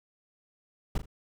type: noise with echo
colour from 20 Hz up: brown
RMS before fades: -25 dBFS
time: 0.95-0.98 s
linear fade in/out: 5 ms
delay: 39 ms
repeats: 2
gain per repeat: -11 dB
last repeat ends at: 1.058 s
effects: none